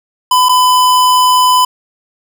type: tone with dropouts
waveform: square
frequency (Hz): 1005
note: B5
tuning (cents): +30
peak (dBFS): -7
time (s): 0.31-1.65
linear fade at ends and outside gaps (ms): 5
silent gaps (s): 0.487-0.492
effects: none